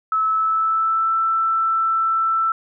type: tone with pitch glide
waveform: sine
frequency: 1300 to 1329.6 Hz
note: E6 to E6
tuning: -24 to +15 cents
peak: -16 dBFS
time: 0.12-2.52 s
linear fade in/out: 2 ms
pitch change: +39 cents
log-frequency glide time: 0.24-1.15 s
effects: none